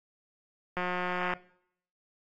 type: click train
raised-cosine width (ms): 0.5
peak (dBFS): -17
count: 103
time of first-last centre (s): 0.77-1.337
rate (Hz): 180
effects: noise-tail reverb RT60 0.7 s tail -20 dB re dry + AAC 48 kbps